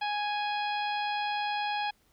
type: harmonic tone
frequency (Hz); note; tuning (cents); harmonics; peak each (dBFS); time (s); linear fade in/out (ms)
830.6; G#5; 0; 1 / 2 / 3 / 4 / 5 / 6; -30 / -38 / -38 / -40 / -44 / -47; 0.01-1.91; 10
effects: pink hiss -68 dBFS RMS until 2.12 s